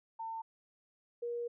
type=tone pair in turn; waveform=sine; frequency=901 / 475.1 Hz; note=A5 / A#4; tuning=+41 / +33 cents; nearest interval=major seventh; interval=1108 cents; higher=first; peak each=-38 / -35 dBFS; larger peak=second; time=0.19-0.42 / 1.22-1.48 s; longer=second; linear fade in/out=10 ms; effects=none